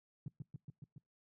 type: tone with echo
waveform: sine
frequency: 141.5 Hz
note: C#3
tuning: 36 cents sharp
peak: -38 dBFS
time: 0.26-0.28 s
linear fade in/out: 2 ms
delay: 140 ms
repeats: 5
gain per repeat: -2 dB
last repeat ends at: 0.98 s
effects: noise-tail reverb RT60 0.2 s tail -25 dB re dry + high-pass 80 Hz 12 dB/octave